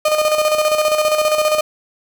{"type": "tone with tremolo", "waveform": "35% pulse", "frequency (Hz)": 612, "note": "D#5", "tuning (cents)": -29, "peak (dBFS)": -10, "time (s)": [0.05, 1.61], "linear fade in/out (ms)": 5, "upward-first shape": "square", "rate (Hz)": 15, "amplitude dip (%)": 50, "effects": []}